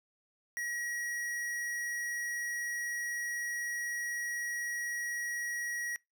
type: tone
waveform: square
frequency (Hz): 1908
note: A#6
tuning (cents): +40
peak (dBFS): -35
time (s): 0.57-5.96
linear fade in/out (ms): 0
effects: noise-tail reverb RT60 0.2 s tail -25 dB re dry